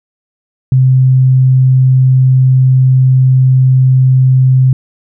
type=tone; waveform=sine; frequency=130 Hz; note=C3; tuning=11 cents flat; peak=-4 dBFS; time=0.72-4.73 s; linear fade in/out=2 ms; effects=none